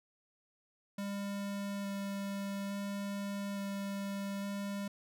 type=tone with vibrato; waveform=square; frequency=199.4 Hz; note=G3; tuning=30 cents sharp; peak=-37 dBFS; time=0.98-4.88 s; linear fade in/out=5 ms; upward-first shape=square; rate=0.58 Hz; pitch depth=8 cents each way; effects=none